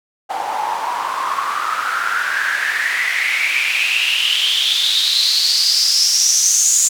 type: noise with band-pass filter sweep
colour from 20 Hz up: white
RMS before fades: -17 dBFS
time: 0.29-6.89 s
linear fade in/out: 20 ms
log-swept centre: 780 to 7100 Hz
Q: 7.9
effects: none